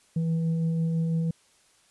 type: tone with frequency modulation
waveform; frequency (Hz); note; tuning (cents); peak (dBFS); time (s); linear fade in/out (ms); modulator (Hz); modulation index
sine; 164.5; E3; -3; -23; 0.16-1.31; 5; 323; 0.26
effects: white hiss -62 dBFS RMS until 1.9 s + resampled to 24000 Hz